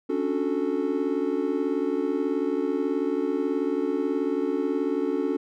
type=chord; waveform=triangle; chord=D major seventh; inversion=third; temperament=just; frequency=275.3 / 293.7 / 367.1 / 440.5 Hz; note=C#4 / D4 / F#4 / A4; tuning=-12 / 0 / -14 / +2 cents; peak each=-27 dBFS; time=0.09-5.37 s; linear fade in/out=10 ms; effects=none